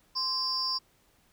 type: tone cluster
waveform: sine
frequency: 1040 / 4811 / 5400 Hz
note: C6 / D8 / E8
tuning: -11 / +41 / +41 cents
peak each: -35 / -30 / -31 dBFS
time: 0.15-0.79 s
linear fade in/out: 20 ms
effects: tanh soft clip ceiling -20 dBFS + pink hiss -66 dBFS RMS until 1.32 s